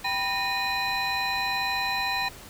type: tone cluster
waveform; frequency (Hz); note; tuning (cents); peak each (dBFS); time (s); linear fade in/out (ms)
triangle; 783 / 979 / 1838 / 2467 / 4029; G5 / B5 / A#6 / D#7 / B7; -2 / -15 / -25 / -15 / +34; -30; 0.04-2.29; 10
effects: pink hiss -45 dBFS RMS until 2.49 s